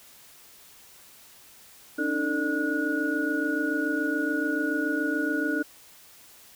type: tone cluster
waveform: sine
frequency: 281.5 / 308.5 / 448.1 / 594 / 1456 Hz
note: C#4 / D#4 / A4 / D5 / F#6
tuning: +27 / -15 / +32 / +20 / -28 cents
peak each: -30 / -28 / -35 / -37 / -29 dBFS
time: 1.98-5.63 s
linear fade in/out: 10 ms
effects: white hiss -52 dBFS RMS until 6.55 s